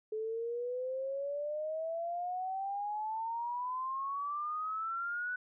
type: exponential sweep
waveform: sine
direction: up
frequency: 430 to 1494 Hz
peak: -34 dBFS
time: 0.12-5.36 s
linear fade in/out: 5 ms
effects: none